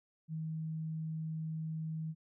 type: tone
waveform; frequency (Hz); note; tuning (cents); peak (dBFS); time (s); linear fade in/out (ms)
sine; 158.9; D#3; +37; -36; 0.28-2.15; 50
effects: none